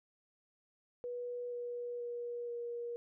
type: tone with pitch steps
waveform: sine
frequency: 487.3 / 483.1 / 478.9 / 474.8 Hz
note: B4 / B4 / A#4 / A#4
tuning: -23 / -38 / +47 / +32 cents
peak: -38 dBFS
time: 1.04-2.96 s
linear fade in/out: 0 ms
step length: 480 ms
effects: none